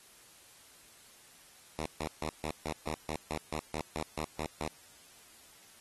5% pulse tone bursts, 77.78 Hz, D#2, in tune, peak -23 dBFS, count 14, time 1.79-4.678 s, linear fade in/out 0 ms, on 67 ms, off 150 ms, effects white hiss -58 dBFS RMS until 5.8 s + AAC 32 kbps

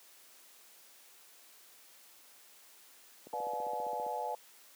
click train, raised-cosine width 2 ms, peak -33 dBFS, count 13, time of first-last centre 3.27-4.065 s, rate 15.1 Hz
sine chord, B diminished seventh, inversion none, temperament just, 493.9 / 592.7 / 711.2 / 853.4 Hz, B4 / D5 / F5 / Ab5, 0 / +16 / +31 / +47 cents, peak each -41 / -42 / -40 / -37 dBFS, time 3.33-4.35 s, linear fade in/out 2 ms
effects white hiss -59 dBFS RMS until 4.75 s + high-pass 300 Hz 12 dB/octave

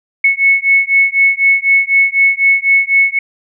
sine beating tone pair, 2200 / 2204 Hz, C#7 / C#7, -14 / -11 cents, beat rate 4 Hz, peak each -11 dBFS, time 0.24-3.19 s, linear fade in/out 5 ms, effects none

